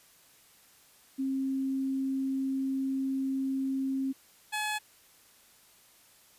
sine / 15% pulse tone pair in turn, 267.7 / 849.9 Hz, C4 / G#5, +40 / +40 cents, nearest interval octave + minor sixth, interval 2000 cents, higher second, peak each -28 / -24 dBFS, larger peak second, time 1.18-4.13 / 4.52-4.79 s, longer first, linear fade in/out 20 ms, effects white hiss -60 dBFS RMS until 6.38 s + resampled to 32000 Hz

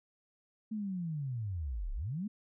sine linear two-way sweep, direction down then up, 222 to 30.23 to 222 Hz, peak -34 dBFS, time 0.71-2.28 s, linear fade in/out 10 ms, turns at 1.93 s, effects none

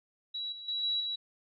sine tone with level steps, 3903 Hz, B7, 21 cents flat, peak -34 / -42 / -31 / -28 / -32 dBFS, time 0.34-1.16 s, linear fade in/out 10 ms, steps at 0.52 / 0.68 / 0.83 / 1 s, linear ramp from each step 5 ms, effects none

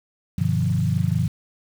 sine chord, G dominant seventh, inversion none, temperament equal with one note detuned, 98 / 123.47 / 150.53 / 174.61 Hz, G2 / B2 / D3 / F3, 0 / 0 / +43 / 0 cents, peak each -24 dBFS, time 0.38-1.28 s, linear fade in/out 5 ms, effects 7-bit

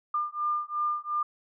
sine beating tone pair, 1200 / 1202.8 Hz, D6 / D6, +37 / +41 cents, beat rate 2.8 Hz, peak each -30 dBFS, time 0.14-1.23 s, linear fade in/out 5 ms, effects none

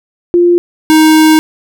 sine / square tone pair in turn, 349.2 / 313.4 Hz, F4 / D#4, 0 / +13 cents, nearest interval major second, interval 187 cents, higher first, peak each -4 dBFS, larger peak neither, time 0.34-0.58 / 0.9-1.39 s, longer second, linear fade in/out 0 ms, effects none

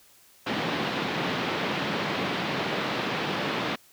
pink band-pass noise, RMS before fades -29 dBFS, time 0.46-3.76 s, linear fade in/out 10 ms, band 150 to 3900 Hz, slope 24 dB/octave, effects white hiss -57 dBFS RMS until 3.92 s

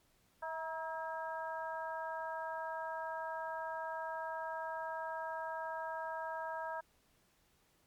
harmonic tone with a mistuned harmonic, 323.4 Hz, E4, 33 cents flat, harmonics 2 / 3 / 4 / 5, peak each -43 / -41 / -48 / -46 dBFS, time 0.42-6.81 s, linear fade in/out 10 ms, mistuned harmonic 3, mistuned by -39 cents, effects pink hiss -72 dBFS RMS until 7.86 s + MP3 96 kbps

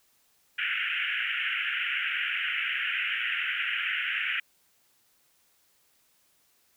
white band-pass noise, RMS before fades -30 dBFS, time 0.58-4.4 s, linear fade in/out 5 ms, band 1400 to 3000 Hz, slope 96 dB/octave, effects white hiss -67 dBFS RMS until 6.76 s

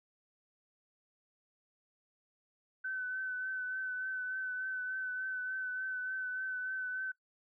sine tone with vibrato, 1517 Hz, F#6, 43 cents sharp, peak -35 dBFS, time 2.84-7.12 s, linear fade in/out 10 ms, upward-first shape triangle, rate 3.4 Hz, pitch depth 28 cents each way, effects noise-tail reverb RT60 0.1 s tail -19 dB re dry

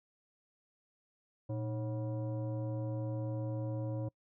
sine tone with frequency modulation, 116.54 Hz, A#2, in tune, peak -34 dBFS, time 1.49-4.09 s, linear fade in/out 10 ms, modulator 428 Hz, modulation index 0.83, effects noise-tail reverb RT60 0.1 s tail -26 dB re dry

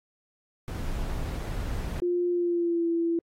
brown noise, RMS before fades -31 dBFS, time 0.68-2 s, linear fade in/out 0 ms
sine tone with pitch glide, 352.4 to 335.7 Hz, F4 to E4, +16 to +32 cents, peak -23 dBFS, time 2.02-3.19 s, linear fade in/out 2 ms, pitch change -84 cents, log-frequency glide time 2.3-2.88 s
effects AAC 48 kbps

